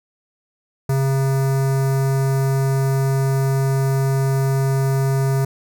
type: tone with notch filter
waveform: square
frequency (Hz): 135.1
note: C#3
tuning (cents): -44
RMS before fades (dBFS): -18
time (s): 0.89-5.45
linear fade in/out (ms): 5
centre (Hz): 3100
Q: 0.61
effects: none